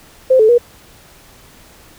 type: tone with pitch steps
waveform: sine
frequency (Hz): 519 / 435.6 / 479.8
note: C5 / A4 / A#4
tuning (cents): -14 / -17 / +50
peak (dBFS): -6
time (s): 0.3-0.582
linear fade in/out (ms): 10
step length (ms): 94
effects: pink hiss -44 dBFS RMS until 1.98 s